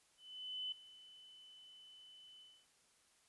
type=tone with ADSR envelope; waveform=sine; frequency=3017 Hz; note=F#7; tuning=33 cents sharp; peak=-39 dBFS; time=0.17-2.67 s; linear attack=550 ms; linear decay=4 ms; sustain=-18 dB; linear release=260 ms; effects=white hiss -72 dBFS RMS until 3.28 s + resampled to 24000 Hz